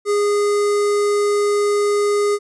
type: tone with notch filter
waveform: square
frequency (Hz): 411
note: G#4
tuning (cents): -18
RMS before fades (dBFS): -17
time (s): 0.05-2.39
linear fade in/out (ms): 50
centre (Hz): 3000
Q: 1.1
effects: resampled to 22050 Hz